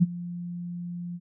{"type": "tone with ADSR envelope", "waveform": "sine", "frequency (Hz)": 174.61, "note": "F3", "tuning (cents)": 0, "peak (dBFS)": -13, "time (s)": [0, 1.2], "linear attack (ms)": 25, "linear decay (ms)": 29, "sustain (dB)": -19, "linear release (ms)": 48, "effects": []}